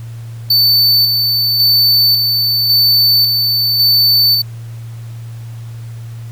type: tone with tremolo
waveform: square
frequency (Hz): 4526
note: C#8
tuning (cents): +35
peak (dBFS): -8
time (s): 0.5-4.42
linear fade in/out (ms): 5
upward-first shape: square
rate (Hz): 0.91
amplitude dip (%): 35
effects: added 115 Hz sine -25 dBFS peak until 6.31 s + pink hiss -44 dBFS RMS until 6.31 s